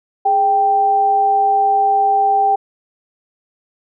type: tone pair together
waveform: sine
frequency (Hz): 415.3 / 784.6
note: G#4 / G5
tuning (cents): 0 / +1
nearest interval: major seventh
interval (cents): 1101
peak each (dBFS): -23 / -11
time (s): 0.25-2.56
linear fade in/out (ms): 10
effects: none